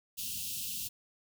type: band-stop noise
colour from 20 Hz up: white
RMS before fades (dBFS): -38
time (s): 0.17-0.89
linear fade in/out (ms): 20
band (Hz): 250 to 2600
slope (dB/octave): 96
effects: none